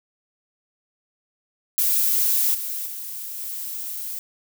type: noise with level steps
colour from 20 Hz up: violet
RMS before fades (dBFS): -20 / -29 / -33 / -31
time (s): 1.78-4.19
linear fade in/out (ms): 0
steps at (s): 2.54 / 2.86 / 3.39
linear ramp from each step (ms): 10
effects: none